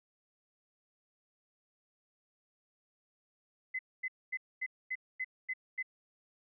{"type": "tone bursts", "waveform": "sine", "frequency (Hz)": 2034, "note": "C7", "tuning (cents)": -50, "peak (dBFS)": -33, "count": 8, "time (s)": [3.74, 5.828], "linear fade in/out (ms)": 10, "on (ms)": 51, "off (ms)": 240, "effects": []}